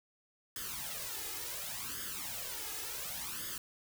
white noise with flanger, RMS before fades -41 dBFS, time 0.56-3.58 s, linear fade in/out 2 ms, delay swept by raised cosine 0.6 to 2.4 ms, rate 0.69 Hz, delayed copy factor +0.75, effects none

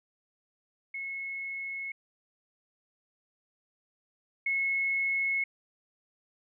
sine tone pair in turn, 2183 / 2183 Hz, C#7 / C#7, -27 / -27 cents, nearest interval unison, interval 0 cents, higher neither, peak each -34 / -26 dBFS, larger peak second, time 0.94-1.92 / 4.46-5.44 s, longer neither, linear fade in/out 5 ms, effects none

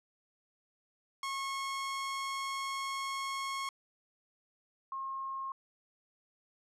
sawtooth / sine tone pair in turn, 1090 / 1074.4 Hz, C#6 / C6, -29 / +46 cents, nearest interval unison, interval 25 cents, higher first, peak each -31 / -36 dBFS, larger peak first, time 1.23-3.69 / 4.92-5.52 s, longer first, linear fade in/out 2 ms, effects low-pass 9000 Hz 12 dB/octave

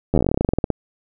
slowing click train, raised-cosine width 2 ms, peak -4 dBFS, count 20, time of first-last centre 0.14-0.703 s, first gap 11 ms, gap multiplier 1.1, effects none

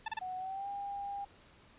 sawtooth tone bursts, 880 Hz, A5, in tune, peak -30 dBFS, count 3, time 0.06-0.191 s, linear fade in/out 5 ms, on 23 ms, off 31 ms
sine tone with pitch glide, 740 to 802.3 Hz, F#5 to G5, 0 to +40 cents, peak -37 dBFS, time 0.21-1.25 s, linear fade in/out 10 ms, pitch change +140 cents, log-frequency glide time 0.37-0.68 s
effects pink hiss -61 dBFS RMS until 1.78 s + resampled to 8000 Hz

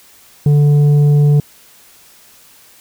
triangle tone with tanh clipping, 146.2 Hz, D3, 7 cents flat, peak -8 dBFS, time 0.46-1.4 s, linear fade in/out 2 ms, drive 10 dB, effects white hiss -45 dBFS RMS until 2.8 s

